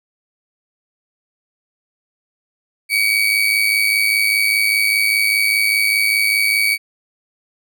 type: tone with amplitude modulation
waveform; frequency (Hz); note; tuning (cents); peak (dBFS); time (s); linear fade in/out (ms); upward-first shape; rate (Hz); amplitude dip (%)
35% pulse; 2269; C#7; +40; -9; 2.89-6.78; 50; sine; 105; 60
effects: none